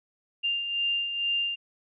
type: beating tone pair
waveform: sine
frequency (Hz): 2794 / 2796.2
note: F7 / F7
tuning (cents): 0 / +1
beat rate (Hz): 2.2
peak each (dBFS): -35 / -26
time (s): 0.43-1.56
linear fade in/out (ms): 20
effects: none